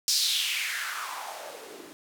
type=noise with band-pass filter sweep; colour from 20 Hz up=blue; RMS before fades=-31 dBFS; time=0.08-1.93 s; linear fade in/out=0 ms; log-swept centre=5300 to 280 Hz; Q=3.7; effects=none